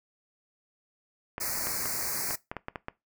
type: clicks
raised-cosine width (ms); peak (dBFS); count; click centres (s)
0.5; -19; 9; 1.381 / 1.67 / 1.857 / 2.308 / 2.515 / 2.567 / 2.684 / 2.758 / 2.884
type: band-stop noise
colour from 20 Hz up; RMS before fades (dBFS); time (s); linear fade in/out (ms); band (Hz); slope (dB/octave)
white; -32; 1.4-2.36; 10; 2400 to 4300; 96
effects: noise-tail reverb RT60 0.2 s tail -20 dB re dry